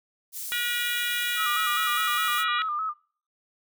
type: high-pass noise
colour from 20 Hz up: pink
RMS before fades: -35 dBFS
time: 0.32-2.45 s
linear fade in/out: 50 ms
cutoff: 9000 Hz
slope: 12 dB/octave
type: harmonic tone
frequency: 481.1 Hz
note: B4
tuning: 45 cents flat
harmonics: 3 / 4 / 5 / 6 / 7 / 8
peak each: -31 / -32 / -33 / -34 / -34 / -35 dBFS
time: 0.52-2.62 s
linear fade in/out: 0 ms
type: tone with vibrato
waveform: sine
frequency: 1244.5 Hz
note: D#6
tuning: in tune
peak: -26 dBFS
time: 1.36-2.94 s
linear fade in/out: 50 ms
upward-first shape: square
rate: 4.9 Hz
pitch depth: 60 cents each way
effects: noise-tail reverb RT60 0.5 s tail -25 dB re dry